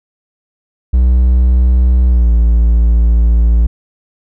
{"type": "tone with pitch glide", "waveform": "triangle", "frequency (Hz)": [62, 57.18], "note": ["B1", "A#1"], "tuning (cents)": [7, -33], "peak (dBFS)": -4, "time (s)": [0.93, 3.67], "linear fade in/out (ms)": 10, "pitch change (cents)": -140, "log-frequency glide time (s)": [2.07, 2.32], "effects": []}